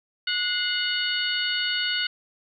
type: harmonic tone with a mistuned harmonic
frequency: 732 Hz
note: F#5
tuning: 19 cents flat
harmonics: 2 / 3 / 4 / 5 / 6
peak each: -29 / -32 / -27 / -33 / -31 dBFS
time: 0.27-2.07 s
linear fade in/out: 5 ms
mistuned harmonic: 3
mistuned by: -80 cents
effects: none